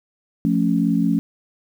sine chord, F augmented, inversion none, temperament equal, 174.61 / 220 / 277.2 Hz, F3 / A3 / C#4, 0 / 0 / 0 cents, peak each -20 dBFS, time 0.45-1.19 s, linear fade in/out 0 ms, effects 8-bit

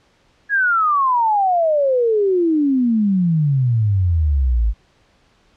sine exponential sweep, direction down, 1687 to 51.3 Hz, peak -13 dBFS, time 0.49-4.74 s, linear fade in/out 50 ms, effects pink hiss -57 dBFS RMS until 5.56 s + low-pass 5000 Hz 12 dB/octave

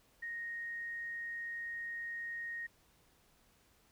sine tone, 1864.7 Hz, A#6, in tune, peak -39 dBFS, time 0.22-2.67 s, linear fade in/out 10 ms, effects pink hiss -69 dBFS RMS until 3.91 s

